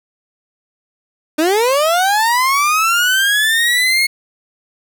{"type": "linear sweep", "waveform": "30% pulse", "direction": "up", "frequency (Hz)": [296.3, 2178], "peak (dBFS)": -9, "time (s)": [1.38, 4.07], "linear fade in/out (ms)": 10, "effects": []}